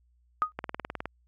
sine tone with exponential decay, 1244.5 Hz, D#6, in tune, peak -18 dBFS, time 0.42-0.52 s, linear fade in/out 0 ms, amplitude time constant 21 ms
click train, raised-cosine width 0.5 ms, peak -18 dBFS, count 10, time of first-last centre 0.59-1.056 s, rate 19.3 Hz
effects added 60 Hz sine -63 dBFS peak until 1.27 s + AAC 64 kbps

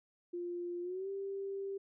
sine tone with pitch glide, 350 to 392.9 Hz, F4 to G4, +4 to +4 cents, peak -37 dBFS, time 0.33-1.78 s, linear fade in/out 10 ms, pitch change +200 cents, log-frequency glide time 0.82-1.09 s, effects none

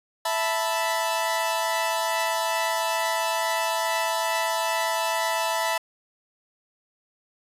sawtooth chord, E suspended fourth, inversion none, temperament equal, 659.3 / 880 / 987.8 Hz, E5 / A5 / B5, 0 / 0 / 0 cents, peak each -24 dBFS, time 0.25-5.78 s, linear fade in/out 5 ms, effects resampled to 32000 Hz

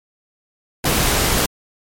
pink noise, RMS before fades -17 dBFS, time 0.84-1.46 s, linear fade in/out 5 ms, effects MP3 64 kbps

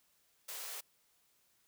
white high-pass noise, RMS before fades -44 dBFS, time 0.48-0.81 s, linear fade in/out 10 ms, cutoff 400 Hz, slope 96 dB/octave, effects white hiss -73 dBFS RMS until 1.67 s

